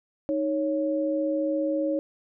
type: tone pair together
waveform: sine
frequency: 311.1 / 554.3 Hz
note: D#4 / C#5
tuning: 0 / 0 cents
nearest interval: minor seventh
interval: 1000 cents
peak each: -26 dBFS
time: 0.29-1.99 s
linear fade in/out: 0 ms
effects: none